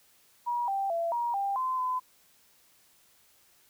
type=tone with pitch steps; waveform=sine; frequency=960 / 785 / 674 / 950 / 794 / 1030 / 1015 Hz; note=B5 / G5 / E5 / A#5 / G5 / C6 / B5; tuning=-49 / +2 / +38 / +33 / +22 / -28 / +47 cents; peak=-27 dBFS; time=0.46-2 s; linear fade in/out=20 ms; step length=220 ms; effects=white hiss -63 dBFS RMS until 3.69 s